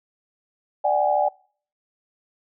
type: tone cluster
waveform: sine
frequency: 592 / 755 / 828 Hz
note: D5 / F#5 / G#5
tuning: +14 / +35 / -5 cents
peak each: -22 dBFS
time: 0.84-1.29 s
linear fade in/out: 10 ms
effects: noise-tail reverb RT60 0.5 s tail -26 dB re dry